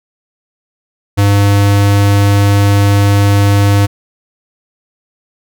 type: tone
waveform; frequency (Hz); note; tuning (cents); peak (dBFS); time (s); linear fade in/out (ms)
square; 100.8; G2; +49; -7; 1.17-3.87; 20
effects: none